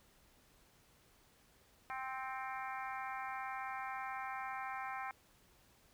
harmonic tone with a mistuned harmonic, 261.9 Hz, C4, 2 cents sharp, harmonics 3 / 4 / 5 / 6 / 7 / 8 / 9, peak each -44 / -46 / -48 / -50 / -51 / -52 / -53 dBFS, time 1.9-5.11 s, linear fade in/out 0 ms, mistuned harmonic 8, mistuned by +33 cents, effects pink hiss -68 dBFS RMS until 5.93 s

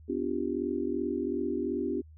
sine chord, G dominant seventh, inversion first, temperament equal with one note detuned, 251.1 / 293.7 / 349.2 / 392 Hz, B3 / D4 / F4 / G4, +29 / 0 / 0 / 0 cents, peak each -34 dBFS, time 0.08-2.02 s, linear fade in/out 20 ms, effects added 78 Hz sine -49 dBFS peak until 2.17 s

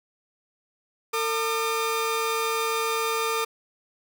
sawtooth tone pair together, 452.2 / 1208 Hz, A4 / D6, +47 / +48 cents, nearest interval octave + perfect fourth, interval 1701 cents, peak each -23 dBFS, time 1.13-3.45 s, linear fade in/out 10 ms, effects none

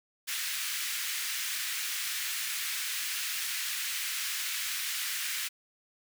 pink high-pass noise, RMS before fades -34 dBFS, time 0.27-5.49 s, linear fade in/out 20 ms, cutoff 1700 Hz, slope 24 dB/octave, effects none

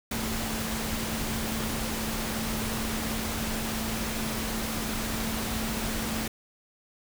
sine tone in noise, 221.8 Hz, A3, 14 cents sharp, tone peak -34 dBFS, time 0.11-6.28 s, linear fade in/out 5 ms, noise pink, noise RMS -32 dBFS, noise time 0.11-6.28 s, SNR -5 dB, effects none

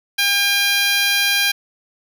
10% pulse tone with high-pass filter, 804 Hz, G5, 44 cents sharp, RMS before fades -17 dBFS, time 0.18-1.52 s, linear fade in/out 10 ms, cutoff 1700 Hz, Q 1, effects none

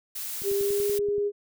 blue noise, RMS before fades -34 dBFS, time 0.15-0.99 s, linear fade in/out 10 ms
click train, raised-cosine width 3 ms, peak -30 dBFS, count 9, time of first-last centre 0.42-1.182 s, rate 10.5 Hz
sine tone with pitch glide, 399.2 to 409 Hz, G4 to G#4, +32 to -26 cents, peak -23 dBFS, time 0.43-1.32 s, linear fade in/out 50 ms, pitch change +42 cents, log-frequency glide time 0.55-0.85 s
effects none

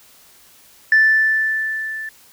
sine tone with level ramp, 1760 Hz, A6, in tune, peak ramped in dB -7 to -26 dBFS, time 0.92-2.09 s, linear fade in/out 2 ms, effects tanh soft clip ceiling -6 dBFS + white hiss -49 dBFS RMS until 2.32 s

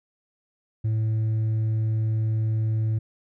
triangle tone with hard clipping, 110 Hz, A2, in tune, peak -20 dBFS, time 0.84-2.99 s, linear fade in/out 10 ms, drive 1 dB, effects none

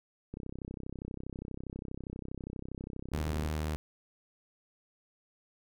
click train, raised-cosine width 3 ms, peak -27 dBFS, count 103, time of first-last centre 0.34-3.488 s, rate 32.4 Hz
sawtooth tone, 76.9 Hz, D#2, 20 cents flat, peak -28 dBFS, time 3.13-3.76 s, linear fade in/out 0 ms
effects none

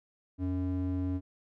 triangle ring-modulated tone, 182.8 Hz, F#3, 21 cents flat, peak -24 dBFS, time 0.38-1.21 s, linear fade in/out 50 ms, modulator 95.5 Hz, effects none

